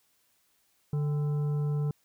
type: harmonic tone with a mistuned harmonic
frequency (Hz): 146.83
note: D3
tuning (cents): 0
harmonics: 1 / 3 / 5 / 7 / 9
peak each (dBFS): -26 / -40 / -51 / -54 / -55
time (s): 0.93-1.91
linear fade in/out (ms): 2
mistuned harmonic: 5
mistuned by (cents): +120
effects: white hiss -70 dBFS RMS until 2.04 s